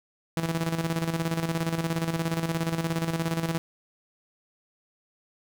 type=tone with tremolo; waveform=sawtooth; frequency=164.7 Hz; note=E3; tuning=1 cent flat; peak=-20 dBFS; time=0.37-3.58 s; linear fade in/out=0 ms; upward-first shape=square; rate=17 Hz; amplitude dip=60%; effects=none